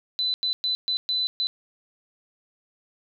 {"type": "tone bursts at uneven times", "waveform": "sine", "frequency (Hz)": 4007, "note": "B7", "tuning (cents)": 24, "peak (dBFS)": -22, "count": 6, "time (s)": [[0.19, 0.34], [0.43, 0.53], [0.64, 0.75], [0.88, 0.97], [1.09, 1.27], [1.4, 1.47]], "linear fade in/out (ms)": 0, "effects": []}